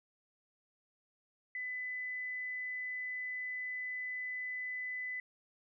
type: tone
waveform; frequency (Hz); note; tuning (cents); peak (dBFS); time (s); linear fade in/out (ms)
sine; 2004; B6; +25; -37; 1.55-5.2; 2
effects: none